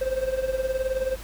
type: tone with tremolo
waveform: triangle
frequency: 523.3 Hz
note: C5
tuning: in tune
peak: -18 dBFS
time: 0.01-1.16 s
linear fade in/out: 5 ms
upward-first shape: triangle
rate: 19 Hz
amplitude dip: 85%
effects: added 50 Hz sine -36 dBFS peak until 1.23 s + pink hiss -43 dBFS RMS until 1.23 s